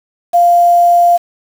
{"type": "tone with quantisation", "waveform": "sine", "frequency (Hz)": 696, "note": "F5", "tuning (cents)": -6, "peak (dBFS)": -5, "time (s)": [0.33, 1.18], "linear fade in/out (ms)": 20, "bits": 5, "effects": []}